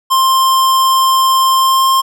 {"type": "tone with pitch glide", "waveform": "square", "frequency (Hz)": [1053, 1060.3], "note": ["C6", "C6"], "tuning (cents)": [11, 23], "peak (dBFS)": -9, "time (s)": [0.1, 2.02], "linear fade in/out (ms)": 20, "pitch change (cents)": 12, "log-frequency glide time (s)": [1.56, 1.88], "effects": []}